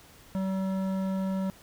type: tone with hard clipping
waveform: triangle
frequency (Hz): 190.8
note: G3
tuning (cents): -47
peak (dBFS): -29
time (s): 0.35-1.5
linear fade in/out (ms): 0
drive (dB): 16
effects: pink hiss -54 dBFS RMS until 1.62 s